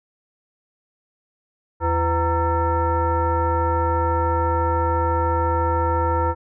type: tone with frequency modulation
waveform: sine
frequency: 503 Hz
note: B4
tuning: 32 cents sharp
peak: -17 dBFS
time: 1.8-6.35 s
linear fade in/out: 50 ms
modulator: 420 Hz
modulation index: 1.7
effects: none